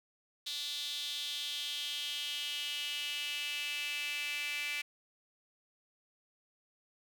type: tone with high-pass filter sweep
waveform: sawtooth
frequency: 292 Hz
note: D4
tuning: 10 cents flat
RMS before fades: -38 dBFS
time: 0.46-4.82 s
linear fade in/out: 10 ms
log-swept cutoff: 3700 to 2400 Hz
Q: 5.4
effects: none